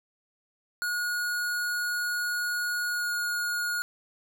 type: tone with pitch glide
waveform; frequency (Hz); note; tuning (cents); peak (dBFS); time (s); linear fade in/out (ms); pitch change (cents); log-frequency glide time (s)
square; 1446 to 1437.7; F#6 to F6; -40 to +50; -28; 0.82-3.82; 0; -10; 2.89-3.15
effects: none